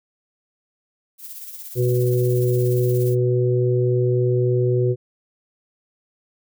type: noise with tremolo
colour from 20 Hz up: violet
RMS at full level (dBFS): -34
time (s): 1.18-3.16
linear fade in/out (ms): 50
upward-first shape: sine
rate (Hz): 17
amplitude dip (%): 50
type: harmonic tone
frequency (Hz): 123.5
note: B2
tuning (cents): 0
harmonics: 1 / 3 / 4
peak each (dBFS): -18 / -20 / -26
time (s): 1.75-4.96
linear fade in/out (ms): 50
effects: none